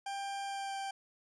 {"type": "tone with pitch glide", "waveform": "40% pulse", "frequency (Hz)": [793, 784.3], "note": ["G5", "G5"], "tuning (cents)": [20, 1], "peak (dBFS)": -36, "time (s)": [0.06, 0.91], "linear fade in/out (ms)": 5, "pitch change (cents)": -19, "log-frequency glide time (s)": [0.46, 0.77], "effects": ["resampled to 22050 Hz", "12-bit"]}